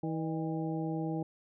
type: harmonic tone with a mistuned harmonic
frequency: 160.9 Hz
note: E3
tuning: 42 cents flat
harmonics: 1 / 2 / 3 / 4 / 5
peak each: -35 / -35 / -42 / -45 / -43 dBFS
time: 0.03-1.23 s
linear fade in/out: 5 ms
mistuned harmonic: 4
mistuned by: -86 cents
effects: none